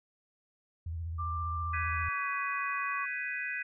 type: tone with vibrato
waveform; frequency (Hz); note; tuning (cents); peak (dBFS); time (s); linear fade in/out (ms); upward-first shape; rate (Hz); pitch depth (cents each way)
sine; 82.9; E2; +10; -34; 0.86-2.09; 5; square; 15; 59
type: tone with pitch glide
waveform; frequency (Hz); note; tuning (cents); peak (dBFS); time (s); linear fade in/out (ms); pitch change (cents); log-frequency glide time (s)
sine; 1183 to 1126.3; D6 to C#6; +12 to +27; -34; 1.18-3.06; 20; -85; 1.66-2.3
type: chord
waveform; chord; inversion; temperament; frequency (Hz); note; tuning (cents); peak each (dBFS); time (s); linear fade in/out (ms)
sine; G# minor seventh; third; equal with one note detuned; 1516.3 / 1661.2 / 1975.5 / 2489; F#6 / G#6 / B6 / D#7; +42 / 0 / 0 / 0; -39 / -40 / -38 / -38; 1.73-3.63; 10
effects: none